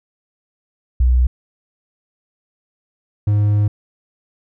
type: tone pair in turn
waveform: sine / triangle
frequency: 62 / 103.88 Hz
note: B1 / G#2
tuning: +7 / +1 cents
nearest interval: major sixth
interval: 894 cents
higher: second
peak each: -10 dBFS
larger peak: neither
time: 1-1.27 / 3.27-3.68 s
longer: second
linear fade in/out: 5 ms
effects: none